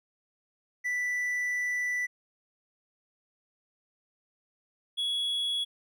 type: tone pair in turn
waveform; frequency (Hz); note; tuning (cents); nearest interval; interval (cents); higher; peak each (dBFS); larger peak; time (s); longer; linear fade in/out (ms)
triangle; 1975.5 / 3360; B6 / G#7; 0 / +19; major sixth; 919; second; -26; neither; 0.84-2.07 / 4.97-5.65; first; 20
effects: none